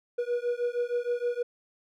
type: beating tone pair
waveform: triangle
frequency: 480 / 486.4 Hz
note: B4 / B4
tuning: -49 / -26 cents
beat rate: 6.4 Hz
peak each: -28 dBFS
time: 0.18-1.43 s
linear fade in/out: 10 ms
effects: none